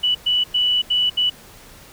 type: tone bursts at uneven times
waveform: sine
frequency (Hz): 2960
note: F#7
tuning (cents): 0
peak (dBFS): -15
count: 5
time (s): 0.03-0.15 / 0.26-0.44 / 0.54-0.82 / 0.9-1.1 / 1.17-1.3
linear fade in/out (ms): 10
effects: pink hiss -44 dBFS RMS until 1.92 s